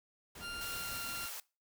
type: noise with tremolo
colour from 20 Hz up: pink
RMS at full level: -49 dBFS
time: 0.35-1.26 s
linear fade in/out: 5 ms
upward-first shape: sine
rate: 5.6 Hz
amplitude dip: 30%
type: tone with pitch glide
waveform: 20% pulse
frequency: 1396.9 to 1385.6 Hz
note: F6 to F6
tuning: 0 to -14 cents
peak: -36 dBFS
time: 0.4-1.31 s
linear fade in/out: 50 ms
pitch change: -14 cents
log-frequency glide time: 0.58-1.06 s
type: high-pass noise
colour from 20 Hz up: white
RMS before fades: -44 dBFS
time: 0.61-1.4 s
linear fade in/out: 2 ms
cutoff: 490 Hz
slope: 24 dB/octave
effects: noise-tail reverb RT60 0.3 s tail -22 dB re dry